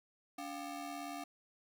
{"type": "ring-modulated tone", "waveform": "30% pulse", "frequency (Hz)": 493.9, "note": "B4", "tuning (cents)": 0, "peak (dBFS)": -36, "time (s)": [0.38, 1.24], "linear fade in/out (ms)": 5, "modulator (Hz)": 208, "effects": []}